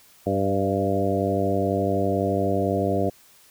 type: harmonic tone with a mistuned harmonic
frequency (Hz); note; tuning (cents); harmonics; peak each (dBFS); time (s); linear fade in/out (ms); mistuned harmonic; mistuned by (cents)
98; G2; 0; 1 / 2 / 3 / 4 / 5 / 6 / 7; -28 / -28 / -28 / -28 / -28 / -28 / -28; 0.26-3.1; 10; 6; +18
effects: white hiss -54 dBFS RMS until 3.5 s